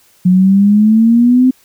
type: exponential sweep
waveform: sine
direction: up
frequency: 179.6 to 260 Hz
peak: -5 dBFS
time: 0.25-1.51 s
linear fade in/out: 10 ms
effects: white hiss -50 dBFS RMS until 1.64 s